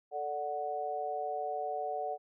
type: chord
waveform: sine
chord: D major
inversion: second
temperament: equal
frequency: 440 / 587.3 / 740 Hz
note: A4 / D5 / F#5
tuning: 0 / 0 / 0 cents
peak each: -40 / -39 / -35 dBFS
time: 0.11-2.18 s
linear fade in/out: 50 ms
effects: none